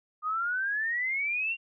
sine exponential sweep, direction up, 1218 to 2794 Hz, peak -27 dBFS, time 0.22-1.57 s, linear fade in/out 50 ms, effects none

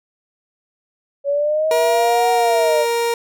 sine linear two-way sweep, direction up then down, 558 to 740 to 584 Hz, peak -15 dBFS, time 1.24-2.86 s, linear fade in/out 50 ms, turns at 2.32 s
30% pulse tone with pitch glide, 476.2 to 468.3 Hz, A#4 to A#4, +37 to +8 cents, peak -14 dBFS, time 1.71-3.14 s, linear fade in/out 2 ms, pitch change -29 cents, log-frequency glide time 1.82-2.37 s
effects none

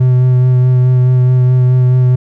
triangle tone with vibrato, 126.6 Hz, B2, 43 cents sharp, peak -4 dBFS, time 0-2.16 s, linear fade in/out 10 ms, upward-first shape sine, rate 4.7 Hz, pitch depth 14 cents each way, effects none

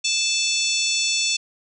harmonic tone with a mistuned harmonic, 877 Hz, A5, 6 cents flat, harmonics 3 / 4 / 5 / 6 / 7 / 8 / 9, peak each -25 / -26 / -27 / -28 / -28 / -29 / -30 dBFS, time 0.04-1.37 s, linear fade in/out 10 ms, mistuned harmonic 6, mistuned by +58 cents, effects none

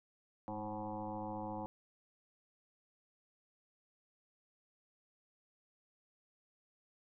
sine tone with frequency modulation, 533 Hz, C5, 32 cents sharp, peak -39 dBFS, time 0.48-1.66 s, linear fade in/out 0 ms, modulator 108 Hz, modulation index 3.9, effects none

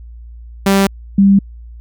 sawtooth / sine tone pair in turn, 196 / 197.48 Hz, G3 / G3, 0 / +13 cents, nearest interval unison, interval 13 cents, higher second, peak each -5 dBFS, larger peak neither, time 0.66-0.87 / 1.18-1.39 s, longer neither, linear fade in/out 5 ms, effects added 58 Hz sine -31 dBFS peak until 1.8 s

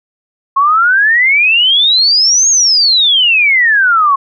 sine exponential two-way sweep, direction up then down, 1076 to 6645 to 1076 Hz, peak -6 dBFS, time 0.56-4.16 s, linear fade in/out 10 ms, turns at 2.49 s, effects none

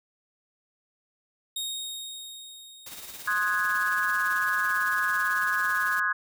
sawtooth tone with exponential decay, 3729 Hz, A#7, in tune, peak -26 dBFS, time 1.56-4.37 s, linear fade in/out 5 ms, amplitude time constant 610 ms
white noise with tremolo, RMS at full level -40 dBFS, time 2.86-6 s, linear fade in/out 5 ms, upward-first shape sine, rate 18 Hz, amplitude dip 50%
sine chord, Ab dominant seventh, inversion first, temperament equal with one note detuned, 1054.4 / 1244.5 / 1480 / 1661.2 Hz, C6 / Eb6 / Gb6 / Ab6, +13 / 0 / 0 / 0 cents, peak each -32 / -31 / -29 / -26 dBFS, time 3.27-6.13 s, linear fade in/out 10 ms
effects none

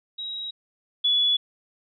sine tone pair in turn, 3831 / 3413 Hz, A#7 / G#7, +47 / +47 cents, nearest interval major second, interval 200 cents, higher first, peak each -30 / -18 dBFS, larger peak second, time 0.18-0.51 / 1.04-1.37 s, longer neither, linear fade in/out 10 ms, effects none

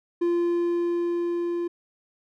triangle tone with level ramp, 345.4 Hz, F4, 19 cents flat, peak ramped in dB -18 to -23 dBFS, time 0.21-1.68 s, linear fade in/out 10 ms, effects none

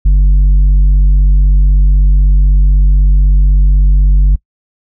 sine tone with tanh clipping, 48.05 Hz, G1, 34 cents flat, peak -5 dBFS, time 0.05-4.36 s, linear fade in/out 10 ms, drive 5 dB, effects noise-tail reverb RT60 0.1 s tail -24 dB re dry

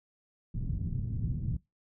white low-pass noise, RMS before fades -33 dBFS, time 0.54-1.57 s, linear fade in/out 5 ms, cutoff 160 Hz, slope 24 dB/octave, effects noise-tail reverb RT60 0.2 s tail -22 dB re dry

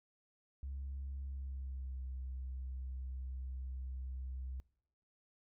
sine tone with pitch glide, 68.1 to 64.76 Hz, C#2 to C2, -30 to -17 cents, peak -39 dBFS, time 0.63-4.6 s, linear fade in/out 0 ms, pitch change -87 cents, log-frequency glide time 1.24-2.02 s, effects noise-tail reverb RT60 0.7 s tail -23 dB re dry + tanh soft clip ceiling -37 dBFS

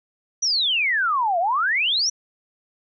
sine exponential two-way sweep, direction down then up, 6010 to 659.3 to 6010 Hz, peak -18 dBFS, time 0.42-2.1 s, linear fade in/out 10 ms, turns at 1.39 s, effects none

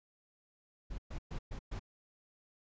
brown noise bursts, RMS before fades -40 dBFS, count 5, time 0.9-1.795 s, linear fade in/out 10 ms, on 83 ms, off 120 ms, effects resampled to 16000 Hz

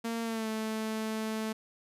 sawtooth tone with pitch glide, 229.6 to 219.2 Hz, A#3 to A3, -26 to -6 cents, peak -28 dBFS, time 0.04-1.53 s, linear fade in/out 10 ms, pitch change -80 cents, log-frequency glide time 0.23-0.48 s, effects resampled to 32000 Hz

